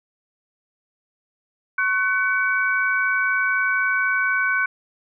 sine tone cluster, 1099 / 1510 / 2266 Hz, C#6 / F#6 / C#7, -15 / +35 / +37 cents, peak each -27 / -19 / -26 dBFS, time 1.78-4.66 s, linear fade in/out 5 ms, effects none

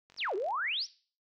click train, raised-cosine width 0.2 ms, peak -39 dBFS, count 20, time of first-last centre 0.1-0.507 s, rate 46.7 Hz
sine exponential two-way sweep, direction down then up, 6080 to 355.8 to 6080 Hz, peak -30 dBFS, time 0.17-0.87 s, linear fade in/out 50 ms, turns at 0.35 s
effects noise-tail reverb RT60 0.4 s tail -18 dB re dry

